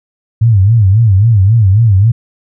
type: tone with vibrato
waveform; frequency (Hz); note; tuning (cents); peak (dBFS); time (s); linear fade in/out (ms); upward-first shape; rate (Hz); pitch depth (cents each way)
sine; 105; G#2; +19; -4; 0.41-2.12; 10; sine; 3.7; 200
effects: none